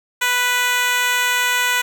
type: tone with high-pass filter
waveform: 10% pulse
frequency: 493.9 Hz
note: B4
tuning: in tune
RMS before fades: -18 dBFS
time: 0.21-1.82 s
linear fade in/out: 10 ms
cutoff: 1200 Hz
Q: 0.95
effects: 8-bit